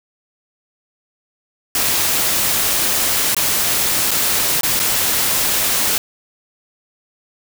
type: noise with dropouts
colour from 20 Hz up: white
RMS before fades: -17 dBFS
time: 1.75-5.98 s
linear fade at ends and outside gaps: 1 ms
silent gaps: 3.347-3.366 / 4.108-4.114 / 4.61-4.632 / 4.794-4.799 s
effects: none